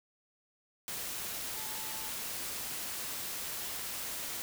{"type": "tone in noise", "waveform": "sine", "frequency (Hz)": 875, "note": "A5", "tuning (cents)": -10, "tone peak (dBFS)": -49, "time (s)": [1.56, 2.1], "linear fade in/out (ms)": 0, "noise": "white", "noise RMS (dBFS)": -39, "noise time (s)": [0.88, 4.42], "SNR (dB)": -13, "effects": []}